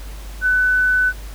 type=tone; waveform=sine; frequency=1500 Hz; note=F#6; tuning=23 cents sharp; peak=-13 dBFS; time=0.41-1.13 s; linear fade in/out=50 ms; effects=added 50 Hz sine -30 dBFS peak until 1.34 s + pink hiss -41 dBFS RMS until 1.34 s